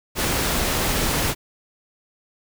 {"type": "noise", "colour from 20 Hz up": "pink", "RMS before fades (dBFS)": -22, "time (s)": [0.15, 1.35], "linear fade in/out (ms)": 50, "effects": []}